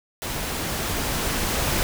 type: noise with level ramp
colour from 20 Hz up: pink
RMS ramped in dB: -29 to -23 dBFS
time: 0.22-1.83 s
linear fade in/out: 0 ms
effects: none